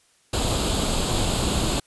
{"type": "noise with comb filter", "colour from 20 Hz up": "pink", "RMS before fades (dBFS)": -23, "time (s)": [0.33, 1.8], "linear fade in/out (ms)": 5, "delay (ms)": 0.26, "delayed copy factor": 0.65, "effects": ["white hiss -61 dBFS RMS until 1.86 s", "resampled to 24000 Hz"]}